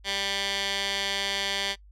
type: tone with band-pass filter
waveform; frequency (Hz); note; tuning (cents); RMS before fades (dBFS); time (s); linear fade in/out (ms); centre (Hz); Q
15% pulse; 197.5; G3; +13; -29; 0.04-1.76; 50; 3400; 1.8
effects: noise-tail reverb RT60 0.1 s tail -21 dB re dry + added 50 Hz sine -49 dBFS peak until 1.91 s